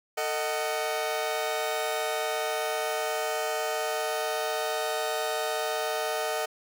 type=chord; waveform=sawtooth; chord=D# diminished; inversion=second; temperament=just; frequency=448 / 622.3 / 746.7 Hz; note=A4 / D#5 / F#5; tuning=+31 / 0 / +16 cents; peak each=-29 / -27 / -29 dBFS; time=0.17-6.46 s; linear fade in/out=10 ms; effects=none